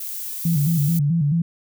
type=noise; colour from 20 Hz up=violet; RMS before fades=-30 dBFS; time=0-0.99 s; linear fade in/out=5 ms
type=tone with vibrato; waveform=sine; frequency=155.56 Hz; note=D#3; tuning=in tune; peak=-16 dBFS; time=0.45-1.42 s; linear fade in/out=5 ms; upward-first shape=square; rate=4.6 Hz; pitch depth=130 cents each way
effects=none